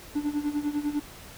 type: tone with tremolo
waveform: triangle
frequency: 293.7 Hz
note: D4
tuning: in tune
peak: -21 dBFS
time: 0.15-1 s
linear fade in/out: 10 ms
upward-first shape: sine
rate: 10 Hz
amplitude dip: 80%
effects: pink hiss -46 dBFS RMS until 1.37 s